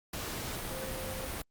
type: tone in noise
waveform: sine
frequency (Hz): 523.3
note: C5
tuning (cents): 0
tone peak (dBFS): -40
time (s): 0.71-1.27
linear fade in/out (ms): 5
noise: pink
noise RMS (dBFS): -38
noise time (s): 0.13-1.42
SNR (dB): -5
effects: Opus 48 kbps